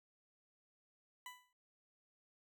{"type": "tone with exponential decay", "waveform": "20% pulse", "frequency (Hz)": 994, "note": "B5", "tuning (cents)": 11, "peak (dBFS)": -40, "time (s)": [1.26, 1.53], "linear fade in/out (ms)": 2, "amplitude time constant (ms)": 58, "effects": []}